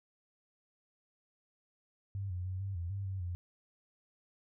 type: tone with pitch steps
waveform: sine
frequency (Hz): 98.6 / 89.7 / 93.1 / 97.9 / 85.8 / 98.7 / 95.7 / 88.3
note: G2 / F2 / F#2 / G2 / F2 / G2 / G2 / F2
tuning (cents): +11 / +47 / +11 / -2 / -30 / +12 / -41 / +20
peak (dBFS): -35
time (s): 2.15-3.35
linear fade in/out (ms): 0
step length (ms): 150
effects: none